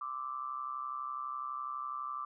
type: tone with amplitude modulation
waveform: sine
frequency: 1174.7 Hz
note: D6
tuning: in tune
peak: -33 dBFS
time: 0.01-2.25 s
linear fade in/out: 5 ms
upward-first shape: sine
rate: 132 Hz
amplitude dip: 75%
effects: none